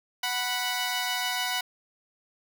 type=tone pair together; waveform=10% pulse; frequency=740 / 984.4 Hz; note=F#5 / B5; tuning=0 / -6 cents; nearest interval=perfect fourth; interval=494 cents; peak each=-21 / -22 dBFS; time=0.23-1.61 s; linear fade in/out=5 ms; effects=none